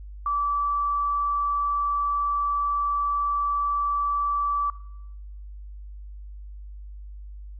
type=tone; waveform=sine; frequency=1157 Hz; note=D6; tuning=26 cents flat; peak=-22 dBFS; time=0.26-4.7 s; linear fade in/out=2 ms; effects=noise-tail reverb RT60 0.8 s tail -18 dB re dry + added 50 Hz sine -37 dBFS peak until 7.59 s